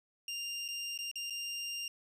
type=tone with dropouts; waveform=25% pulse; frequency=2794 Hz; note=F7; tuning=in tune; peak=-33 dBFS; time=0.28-1.88 s; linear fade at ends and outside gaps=2 ms; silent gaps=0.68-0.686 / 0.977-0.988 / 1.114-1.156 / 1.299-1.305 s; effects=resampled to 32000 Hz